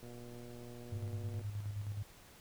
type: click train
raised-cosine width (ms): 2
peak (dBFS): -39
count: 167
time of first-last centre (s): 0.03-1.413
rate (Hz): 120
type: tone with tremolo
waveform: sine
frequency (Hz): 102.7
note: G#2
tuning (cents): -19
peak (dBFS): -36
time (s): 0.92-2.03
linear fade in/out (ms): 5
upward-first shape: square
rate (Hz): 9.5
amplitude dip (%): 50
effects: pink hiss -59 dBFS RMS until 2.4 s